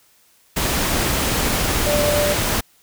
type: tone in noise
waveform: sine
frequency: 588 Hz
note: D5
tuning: 2 cents sharp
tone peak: -18 dBFS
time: 1.86-2.34 s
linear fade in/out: 10 ms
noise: pink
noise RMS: -20 dBFS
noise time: 0.56-2.61 s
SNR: -1 dB
effects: white hiss -56 dBFS RMS until 2.82 s